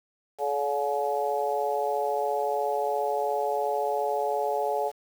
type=harmonic tone with a mistuned harmonic; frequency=142.9 Hz; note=D3; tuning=47 cents flat; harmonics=3 / 4 / 5 / 6; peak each=-30 / -30 / -30 / -30 dBFS; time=0.38-4.92 s; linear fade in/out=50 ms; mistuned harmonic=6; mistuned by=-18 cents; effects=8-bit